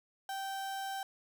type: tone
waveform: 35% pulse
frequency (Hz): 779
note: G5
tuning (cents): -11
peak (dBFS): -35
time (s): 0.29-1.03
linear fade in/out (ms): 2
effects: none